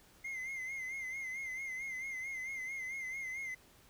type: tone with vibrato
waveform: triangle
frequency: 2093 Hz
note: C7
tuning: in tune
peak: -37 dBFS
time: 0.24-3.55 s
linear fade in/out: 10 ms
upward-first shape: sine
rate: 4.5 Hz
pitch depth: 59 cents each way
effects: pink hiss -63 dBFS RMS until 3.89 s